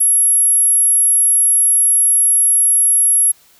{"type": "tone", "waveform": "sine", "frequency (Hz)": 11210, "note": "F9", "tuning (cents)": 5, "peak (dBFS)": -9, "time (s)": [0, 3.32], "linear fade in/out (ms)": 10, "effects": ["white hiss -50 dBFS RMS until 3.59 s"]}